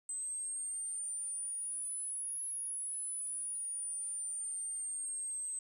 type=exponential two-way sweep; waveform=sine; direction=up then down; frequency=8130 to 10548 to 8200 Hz; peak=-35 dBFS; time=0.09-5.59 s; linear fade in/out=2 ms; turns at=2.44 s; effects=tanh soft clip ceiling -35 dBFS + 11-bit